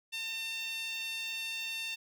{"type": "tone with high-pass filter", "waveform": "sawtooth", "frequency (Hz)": 903, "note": "A5", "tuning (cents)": 45, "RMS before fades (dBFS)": -38, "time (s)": [0.12, 1.96], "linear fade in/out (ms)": 20, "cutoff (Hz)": 3000, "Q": 6.1, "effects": []}